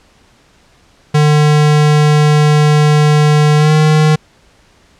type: tone with pitch glide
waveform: square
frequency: 150 to 154.04 Hz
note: D3 to D#3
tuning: +37 to -17 cents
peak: -7 dBFS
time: 1.14-4.16 s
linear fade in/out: 10 ms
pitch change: +46 cents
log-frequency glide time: 3.57-3.72 s
effects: pink hiss -49 dBFS RMS until 4.99 s + low-pass 7000 Hz 12 dB/octave